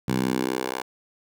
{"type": "tone with high-pass filter sweep", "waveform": "10% pulse", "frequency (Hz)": 64, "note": "C2", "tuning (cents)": -38, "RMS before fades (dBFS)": -26, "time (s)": [0.08, 0.82], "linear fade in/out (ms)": 5, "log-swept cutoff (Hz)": [140, 660], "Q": 1.5, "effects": []}